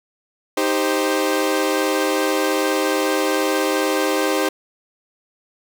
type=chord; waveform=sawtooth; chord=C minor; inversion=first; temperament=equal with one note detuned; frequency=311.1 / 393.6 / 523.3 Hz; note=Eb4 / G4 / C5; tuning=0 / +7 / 0 cents; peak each=-18 dBFS; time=0.57-4.49 s; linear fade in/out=5 ms; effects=none